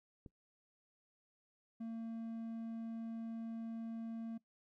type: click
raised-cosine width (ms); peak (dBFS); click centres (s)
3; -39; 0.262
type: tone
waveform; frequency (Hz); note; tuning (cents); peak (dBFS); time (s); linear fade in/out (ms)
triangle; 227.2; A#3; -44; -39; 1.8-4.38; 10
effects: noise-tail reverb RT60 0.1 s tail -20 dB re dry